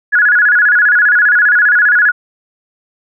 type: tone with vibrato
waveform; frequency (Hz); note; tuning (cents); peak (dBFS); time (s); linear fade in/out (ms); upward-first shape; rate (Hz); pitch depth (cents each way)
sine; 1568; G6; 0; -6; 0.12-2.12; 20; square; 15; 130
effects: none